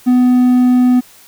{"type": "tone", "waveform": "triangle", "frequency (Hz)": 249.6, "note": "B3", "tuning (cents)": 19, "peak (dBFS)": -5, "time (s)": [0.06, 1.01], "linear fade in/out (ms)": 20, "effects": ["white hiss -43 dBFS RMS until 1.27 s"]}